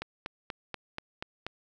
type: click train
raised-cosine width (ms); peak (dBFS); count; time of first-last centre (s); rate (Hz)
0.3; -19; 7; 0.02-1.466; 4.15
effects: none